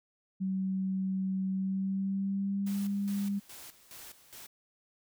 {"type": "tone with pitch glide", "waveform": "sine", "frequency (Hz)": [190, 200.4], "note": ["F#3", "G3"], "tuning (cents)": [46, 38], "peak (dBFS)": -29, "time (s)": [0.4, 3.4], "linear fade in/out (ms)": 20, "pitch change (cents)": 92, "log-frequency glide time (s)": [1.5, 2.87]}
{"type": "noise with tremolo", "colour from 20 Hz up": "white", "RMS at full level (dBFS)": -48, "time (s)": [2.66, 4.47], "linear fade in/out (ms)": 10, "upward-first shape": "square", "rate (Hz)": 2.4, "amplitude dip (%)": 75}
{"effects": []}